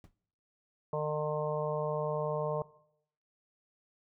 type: noise with exponential decay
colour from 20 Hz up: brown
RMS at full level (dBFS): -45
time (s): 0.04-0.14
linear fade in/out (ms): 1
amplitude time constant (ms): 20
type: harmonic tone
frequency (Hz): 151.6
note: D#3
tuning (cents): -45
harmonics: 1 / 3 / 4 / 5 / 6 / 7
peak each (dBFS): -37 / -35 / -35 / -47 / -40 / -40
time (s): 0.93-2.62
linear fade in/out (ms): 2
effects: noise-tail reverb RT60 0.7 s tail -19 dB re dry

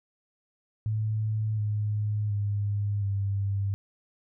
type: tone with pitch steps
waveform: sine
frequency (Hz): 108.4 / 105.25 / 102.2 / 99.23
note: A2 / G#2 / G#2 / G2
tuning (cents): -25 / +24 / -27 / +22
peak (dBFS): -25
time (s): 0.86-3.74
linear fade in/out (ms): 0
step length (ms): 720
effects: none

